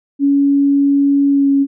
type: tone with pitch glide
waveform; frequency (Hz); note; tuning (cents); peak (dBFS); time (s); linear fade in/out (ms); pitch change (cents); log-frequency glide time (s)
sine; 280.7 to 277.3; C#4 to C#4; +22 to +1; -9; 0.19-1.67; 50; -21; 1.29-1.49
effects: none